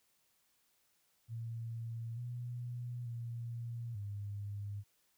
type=tone with pitch steps; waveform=sine; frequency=115 / 121.5 / 117.5 / 101.8 Hz; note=A#2 / B2 / A#2 / G#2; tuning=-23 / -28 / +14 / -34 cents; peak=-39 dBFS; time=1.28-4.84 s; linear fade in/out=50 ms; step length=890 ms; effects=white hiss -75 dBFS RMS until 5.17 s